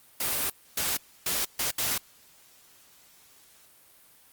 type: noise bursts at uneven times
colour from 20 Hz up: white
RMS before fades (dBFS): -28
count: 5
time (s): 0.2-0.5 / 0.77-0.97 / 1.26-1.45 / 1.59-1.71 / 1.78-1.98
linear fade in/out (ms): 5
effects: white hiss -57 dBFS RMS until 4.32 s + Opus 32 kbps